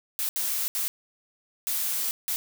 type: noise bursts at uneven times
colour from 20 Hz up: blue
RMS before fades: -28 dBFS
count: 5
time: 0.19-0.29 / 0.36-0.68 / 0.75-0.88 / 1.67-2.11 / 2.28-2.36 s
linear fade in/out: 0 ms
effects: none